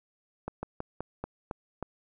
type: slowing click train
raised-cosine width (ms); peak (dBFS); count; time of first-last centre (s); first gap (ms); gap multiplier
1; -20; 7; 0.48-1.827; 150; 1.16
effects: none